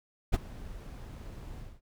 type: noise with ADSR envelope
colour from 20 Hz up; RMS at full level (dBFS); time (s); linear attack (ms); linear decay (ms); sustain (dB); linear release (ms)
brown; -22; 0.32-1.81; 26; 22; -21; 220
effects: none